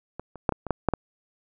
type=clicks; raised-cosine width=1 ms; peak=-20 / -27 / -6 / -14 / -19 / -8 / -6 / -10 dBFS; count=8; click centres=0.196 / 0.357 / 0.492 / 0.523 / 0.667 / 0.707 / 0.887 / 0.937 s; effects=none